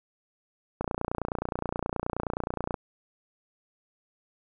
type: click train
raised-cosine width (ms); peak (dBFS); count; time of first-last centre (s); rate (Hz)
1; -15; 58; 0.81-2.742; 29.5
effects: none